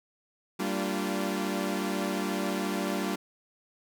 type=tone cluster; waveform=sawtooth; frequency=194.4 / 228.6 / 290.4 / 346.2 Hz; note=G3 / A#3 / D4 / F4; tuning=-14 / -34 / -19 / -15 cents; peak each=-28 / -32 / -31 / -31 dBFS; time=0.59-3.16 s; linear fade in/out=10 ms; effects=none